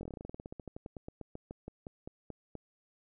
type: slowing click train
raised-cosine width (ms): 2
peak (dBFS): -29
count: 28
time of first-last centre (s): 0.01-2.553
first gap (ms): 21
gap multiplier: 1.1
effects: none